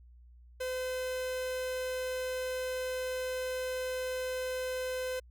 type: tone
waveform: 45% pulse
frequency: 511 Hz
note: C5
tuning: 41 cents flat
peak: -33 dBFS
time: 0.6-5.2 s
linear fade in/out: 10 ms
effects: added 60 Hz sine -53 dBFS peak until 5.3 s